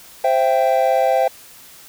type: chord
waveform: triangle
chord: C major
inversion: none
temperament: equal with one note detuned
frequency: 523.3 / 667.7 / 784 Hz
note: C5 / E5 / G5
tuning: 0 / +22 / 0 cents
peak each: -16 dBFS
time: 0.24-1.28 s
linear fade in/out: 5 ms
effects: white hiss -43 dBFS RMS until 1.88 s